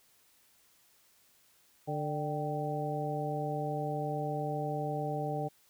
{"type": "harmonic tone with a mistuned harmonic", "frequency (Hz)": 148.3, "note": "D3", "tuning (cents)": 17, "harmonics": [1, 2, 3, 4, 5], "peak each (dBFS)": [-36, -41, -39, -39, -37], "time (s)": [1.87, 5.49], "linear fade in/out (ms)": 20, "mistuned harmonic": 5, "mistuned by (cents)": 75, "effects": ["white hiss -66 dBFS RMS until 5.69 s"]}